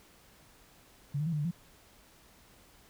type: tone with pitch steps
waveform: sine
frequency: 142.5 / 151.6 / 168 / 150.7 / 146.7 / 172 Hz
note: C#3 / D#3 / E3 / D3 / D3 / F3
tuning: +48 / -45 / +33 / +45 / -2 / -26 cents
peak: -29 dBFS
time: 1.14-1.512 s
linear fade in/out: 10 ms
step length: 62 ms
effects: pink hiss -60 dBFS RMS until 2.89 s